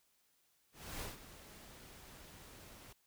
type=noise with ADSR envelope; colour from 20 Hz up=pink; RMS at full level=-43 dBFS; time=0.72-2.93 s; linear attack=290 ms; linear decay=160 ms; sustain=-13 dB; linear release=6 ms; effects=white hiss -75 dBFS RMS until 3.06 s